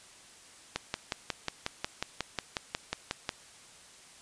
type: click train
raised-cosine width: 0.2 ms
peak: -13 dBFS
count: 15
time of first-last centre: 0.76-3.292 s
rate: 5.53 Hz
effects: white hiss -54 dBFS RMS until 4.21 s + resampled to 22050 Hz